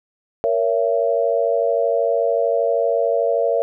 sine chord, A# diminished, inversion none, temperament just, 466.2 / 559.4 / 671.3 Hz, A#4 / C#5 / E5, 0 / +16 / +31 cents, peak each -20 dBFS, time 0.44-3.62 s, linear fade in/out 0 ms, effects none

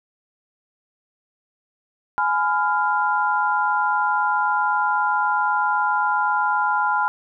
sine chord, F diminished, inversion first, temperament just, 838.1 / 1005.8 / 1396.9 Hz, Ab5 / Cb6 / F6, +16 / +31 / 0 cents, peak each -22 dBFS, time 2.18-7.08 s, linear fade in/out 0 ms, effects none

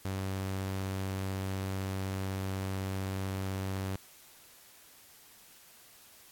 sawtooth tone, 95.9 Hz, G2, 37 cents flat, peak -29 dBFS, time 0.05-3.96 s, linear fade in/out 0 ms, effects white hiss -57 dBFS RMS until 6.31 s + AAC 64 kbps

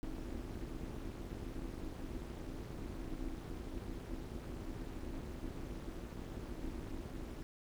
brown noise with amplitude modulation, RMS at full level -40 dBFS, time 0.03-7.43 s, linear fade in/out 0 ms, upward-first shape sine, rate 295 Hz, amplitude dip 95%, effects none

